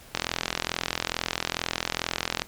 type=click train; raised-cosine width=0.2 ms; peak=-7 dBFS; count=97; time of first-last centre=0.15-2.42 s; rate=42.3 Hz; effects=pink hiss -49 dBFS RMS until 2.47 s + MP3 96 kbps